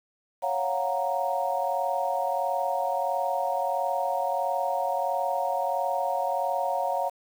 sine chord, Gb major seventh, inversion second, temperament equal, 554.4 / 698.5 / 740 / 932.3 Hz, Db5 / F5 / Gb5 / Bb5, 0 / 0 / 0 / 0 cents, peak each -30 dBFS, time 0.42-7.1 s, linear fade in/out 20 ms, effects 8-bit

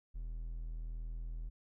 triangle tone, 40.71 Hz, E1, 21 cents flat, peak -37 dBFS, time 0.14-1.5 s, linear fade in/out 20 ms, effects none

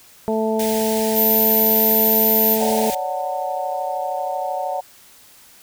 harmonic tone, 220 Hz, A3, in tune, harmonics 1 / 2 / 3 / 4, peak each -22 / -21 / -24 / -27 dBFS, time 0.28-2.9 s, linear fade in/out 0 ms
white band-stop noise, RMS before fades -28 dBFS, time 0.59-2.95 s, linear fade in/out 5 ms, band 230 to 1600 Hz, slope 48 dB/octave
sine tone, 14000 Hz, A9, 10 cents flat, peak -15 dBFS, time 1.14-2.58 s, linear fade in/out 50 ms
sine chord, D major seventh, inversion third, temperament equal with one note detuned, 554.4 / 587.3 / 740 / 899 Hz, C#5 / D5 / F#5 / A5, 0 / 0 / 0 / +37 cents, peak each -28 / -29 / -24 / -29 dBFS, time 2.6-4.81 s, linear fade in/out 10 ms
effects white hiss -48 dBFS RMS until 5.62 s

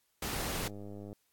pink noise, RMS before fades -36 dBFS, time 0.22-0.68 s, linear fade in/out 5 ms
click train, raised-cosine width 2 ms, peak -33 dBFS, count 56, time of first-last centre 0.59-1.129 s, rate 102 Hz
effects white hiss -75 dBFS RMS until 1.32 s + AAC 64 kbps

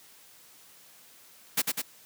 white noise with echo, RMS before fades -25 dBFS, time 1.57-1.62 s, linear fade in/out 10 ms, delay 100 ms, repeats 2, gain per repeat -3 dB, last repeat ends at 1.82 s, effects white hiss -55 dBFS RMS until 2.05 s + high-pass 100 Hz 12 dB/octave

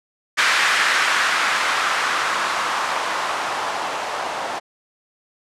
violet noise with low-pass filter sweep, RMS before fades -21 dBFS, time 0.37-4.6 s, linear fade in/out 20 ms, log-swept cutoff 1700 to 760 Hz, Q 1.7, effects low-pass 10000 Hz 12 dB/octave

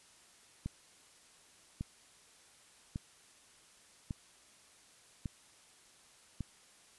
click train, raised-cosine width 5 ms, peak -25 dBFS, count 6, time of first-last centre 0.66-6.407 s, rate 0.87 Hz, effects white hiss -62 dBFS RMS until 6.98 s + resampled to 24000 Hz

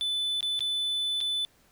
triangle tone with dropouts, 3500 Hz, A7, 10 cents flat, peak -25 dBFS, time 0.01-1.45 s, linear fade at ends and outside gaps 0 ms, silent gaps 0.407-0.428 / 0.592-0.606 / 1.205-1.211 s, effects pink hiss -63 dBFS RMS until 1.71 s

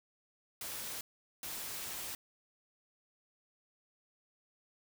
white noise bursts at uneven times, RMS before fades -42 dBFS, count 2, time 0.61-1.01 / 1.43-2.15 s, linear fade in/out 2 ms, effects none

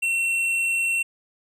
sine tone with hard clipping, 2715 Hz, F7, 50 cents flat, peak -22 dBFS, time 0.02-1.03 s, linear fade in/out 10 ms, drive 7 dB, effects none

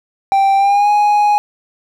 triangle tone with pitch glide, 784 to 830.6 Hz, G5 to G#5, 0 to 0 cents, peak -7 dBFS, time 0.32-1.38 s, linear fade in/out 0 ms, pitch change +100 cents, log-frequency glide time 0.56-0.9 s, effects none

